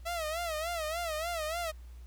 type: tone with vibrato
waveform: sawtooth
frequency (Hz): 653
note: E5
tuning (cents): -17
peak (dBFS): -29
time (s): 0.05-1.72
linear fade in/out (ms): 20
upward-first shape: sine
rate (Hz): 3.4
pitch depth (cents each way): 120
effects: added 60 Hz sine -45 dBFS peak until 2.06 s + pink hiss -65 dBFS RMS until 2.06 s